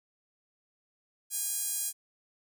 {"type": "tone with high-pass filter", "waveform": "sawtooth", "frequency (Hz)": 817, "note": "G#5", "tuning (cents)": -29, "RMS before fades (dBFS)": -33, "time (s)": [1.3, 1.93], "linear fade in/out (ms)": 50, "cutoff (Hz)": 8500, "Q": 1.7, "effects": []}